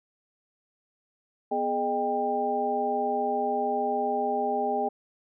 sine tone cluster, 246.9 / 419.7 / 614 / 793 Hz, B3 / G#4 / D#5 / G5, 0 / +18 / -23 / +20 cents, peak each -34 / -30 / -32 / -27 dBFS, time 1.51-4.89 s, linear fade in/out 10 ms, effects none

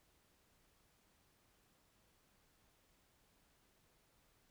silence, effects pink hiss -74 dBFS RMS until 4.5 s

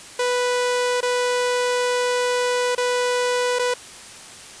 sawtooth tone with dropouts, 493.6 Hz, B4, 1 cent flat, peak -15 dBFS, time 0.19-3.74 s, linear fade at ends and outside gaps 5 ms, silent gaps 1.007-1.028 / 2.751-2.778 / 3.588-3.593 s, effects white hiss -40 dBFS RMS until 4.6 s + resampled to 22050 Hz

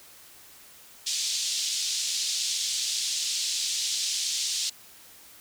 pink band-pass noise, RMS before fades -29 dBFS, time 1.06-4.7 s, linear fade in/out 10 ms, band 3600 to 7700 Hz, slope 24 dB/octave, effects white hiss -51 dBFS RMS until 5.4 s

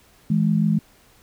sine tone pair together, 163.23 / 209.8 Hz, E3 / G#3, -17 / +18 cents, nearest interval major third, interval 435 cents, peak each -19 dBFS, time 0.3-0.79 s, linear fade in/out 5 ms, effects pink hiss -55 dBFS RMS until 1.22 s

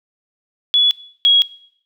sine tone pair in turn, 3404 / 3311 Hz, G#7 / G#7, +42 / -6 cents, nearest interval unison, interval 48 cents, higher first, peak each -10 / -8 dBFS, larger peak second, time 0.74-0.91 / 1.25-1.42 s, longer neither, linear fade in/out 0 ms, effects noise-tail reverb RT60 0.7 s tail -21 dB re dry

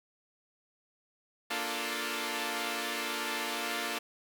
5% pulse chord, Bb major seventh, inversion none, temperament equal, 233.1 / 293.7 / 349.2 / 440 Hz, Bb3 / D4 / F4 / A4, 0 / 0 / 0 / 0 cents, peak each -27 dBFS, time 1.5-3.99 s, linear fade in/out 10 ms, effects none

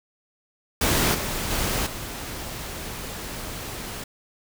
pink noise with level steps, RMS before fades -21 / -28 / -25 / -34 dBFS, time 0.81-4.04 s, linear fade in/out 5 ms, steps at 1.14 / 1.5 / 1.86 s, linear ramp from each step 10 ms, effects none

